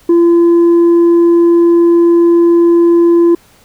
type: tone with tanh clipping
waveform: triangle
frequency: 340.9 Hz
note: F4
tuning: 42 cents flat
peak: -5 dBFS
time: 0.09-3.35 s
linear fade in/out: 5 ms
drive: 7 dB
effects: pink hiss -46 dBFS RMS until 3.64 s